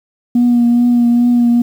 sine tone with vibrato, 240 Hz, B3, 49 cents flat, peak -6 dBFS, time 0.35-1.62 s, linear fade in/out 5 ms, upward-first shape triangle, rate 2.4 Hz, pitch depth 24 cents each way, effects tanh soft clip ceiling -5 dBFS + 7-bit

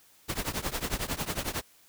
pink noise with tremolo, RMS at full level -29 dBFS, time 0.28-1.62 s, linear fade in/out 20 ms, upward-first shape triangle, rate 11 Hz, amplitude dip 95%, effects white hiss -60 dBFS RMS until 1.88 s

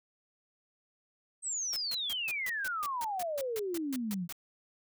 sine exponential sweep, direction down, 8380 to 164.81 Hz, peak -32 dBFS, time 1.42-4.28 s, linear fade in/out 50 ms
white noise bursts, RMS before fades -41 dBFS, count 15, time 1.73-4.325 s, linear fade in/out 0 ms, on 33 ms, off 150 ms
effects none

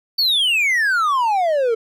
triangle exponential sweep, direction down, 4595 to 440 Hz, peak -13 dBFS, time 0.18-1.75 s, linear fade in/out 10 ms, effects none

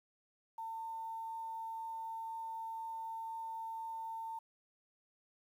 sine tone with quantisation, 901 Hz, A5, 41 cents sharp, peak -40 dBFS, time 0.58-4.39 s, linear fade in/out 5 ms, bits 11, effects none

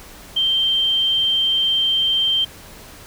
sine tone, 3141 Hz, G7, 3 cents sharp, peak -15 dBFS, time 0.36-2.45 s, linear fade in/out 10 ms, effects pink hiss -41 dBFS RMS until 3.06 s

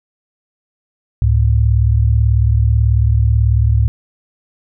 sine tone pair together, 69.8 / 108.07 Hz, C#2 / A2, +13 / -31 cents, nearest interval minor sixth, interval 756 cents, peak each -12 dBFS, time 1.22-3.88 s, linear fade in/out 0 ms, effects none

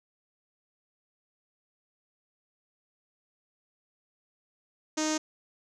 sawtooth tone with low-pass filter, 310 Hz, D#4, 6 cents flat, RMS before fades -29 dBFS, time 4.97-5.18 s, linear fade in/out 10 ms, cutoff 6400 Hz, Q 5.4, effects none

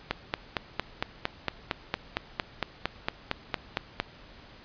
click train, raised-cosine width 0.3 ms, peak -10 dBFS, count 18, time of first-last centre 0.11-4 s, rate 4.37 Hz, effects pink hiss -51 dBFS RMS until 4.64 s + resampled to 11025 Hz

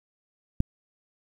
click, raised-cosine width 5 ms, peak -10 dBFS, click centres 0.604 s, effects 8-bit

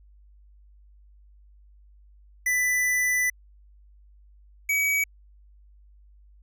square tone pair in turn, 1990 / 2272 Hz, B6 / C#7, +13 / +42 cents, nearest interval major second, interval 229 cents, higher second, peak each -22 dBFS, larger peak neither, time 2.46-3.3 / 4.69-5.04 s, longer first, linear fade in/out 5 ms, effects added 50 Hz sine -51 dBFS peak until 6.42 s

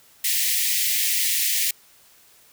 white high-pass noise, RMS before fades -22 dBFS, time 0.24-1.71 s, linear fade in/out 5 ms, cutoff 1800 Hz, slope 96 dB/octave, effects white hiss -54 dBFS RMS until 2.52 s

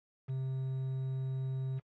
triangle tone with quantisation, 131.9 Hz, C3, 14 cents sharp, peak -31 dBFS, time 0.28-1.8 s, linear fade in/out 20 ms, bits 9, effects low-pass 2000 Hz 12 dB/octave + AAC 48 kbps

